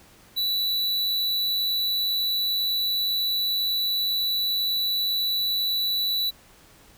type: tone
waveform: square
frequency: 3951 Hz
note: B7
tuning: in tune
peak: -23 dBFS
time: 0.36-6.31 s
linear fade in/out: 20 ms
effects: pink hiss -53 dBFS RMS until 6.97 s